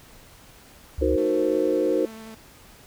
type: tone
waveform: sine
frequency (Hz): 69.3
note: C#2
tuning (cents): 0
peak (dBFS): -25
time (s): 0.98-1.16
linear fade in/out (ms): 5
type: chord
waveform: sine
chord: C half-diminished seventh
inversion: first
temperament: equal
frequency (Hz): 311.1 / 370 / 466.2 / 523.3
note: Eb4 / Gb4 / Bb4 / C5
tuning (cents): 0 / 0 / 0 / 0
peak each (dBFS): -25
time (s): 1.01-2.06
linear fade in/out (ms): 10
type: tone with vibrato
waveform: sawtooth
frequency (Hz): 221.7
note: A3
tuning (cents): +13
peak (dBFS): -35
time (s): 1.17-2.35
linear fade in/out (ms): 10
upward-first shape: square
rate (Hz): 11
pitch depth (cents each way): 10
effects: pink hiss -50 dBFS RMS until 2.86 s